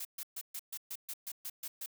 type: noise bursts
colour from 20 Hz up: blue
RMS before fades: -41 dBFS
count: 11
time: 0-1.861 s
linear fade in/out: 5 ms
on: 51 ms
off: 130 ms
effects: none